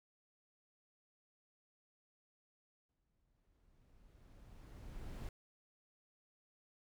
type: noise with exponential growth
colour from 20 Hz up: brown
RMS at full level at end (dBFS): -44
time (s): 2.89-5.29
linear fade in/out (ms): 2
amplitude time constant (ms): 520
effects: none